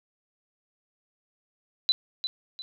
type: tone with echo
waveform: sine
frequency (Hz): 3999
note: B7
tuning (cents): +21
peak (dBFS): -18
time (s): 1.89-1.92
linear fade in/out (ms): 0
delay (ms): 350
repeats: 2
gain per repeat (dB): -9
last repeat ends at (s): 2.62
effects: none